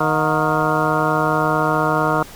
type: harmonic tone with a mistuned harmonic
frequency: 155.56 Hz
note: D#3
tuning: in tune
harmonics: 1 / 2 / 3 / 4 / 5 / 6 / 7 / 8 / 9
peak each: -24 / -24 / -24 / -24 / -24 / -24 / -24 / -24 / -24 dBFS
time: 0-2.23 s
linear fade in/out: 5 ms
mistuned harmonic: 5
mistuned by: -110 cents
effects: pink hiss -39 dBFS RMS until 2.35 s